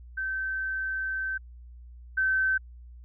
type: tone pair in turn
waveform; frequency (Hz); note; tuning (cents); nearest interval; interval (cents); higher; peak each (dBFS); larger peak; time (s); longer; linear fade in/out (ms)
sine; 1545 / 1539.5; G6 / G6; -26 / -32; unison; 6; first; -28 / -22; second; 0.17-1.38 / 2.17-2.58; first; 10
effects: added 60 Hz sine -44 dBFS peak until 3.04 s